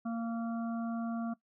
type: harmonic tone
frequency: 230.2 Hz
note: A#3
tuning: 22 cents flat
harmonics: 1 / 3 / 5 / 6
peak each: -33 / -43 / -47 / -49 dBFS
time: 0.05-1.34 s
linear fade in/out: 10 ms
effects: noise-tail reverb RT60 0.1 s tail -19 dB re dry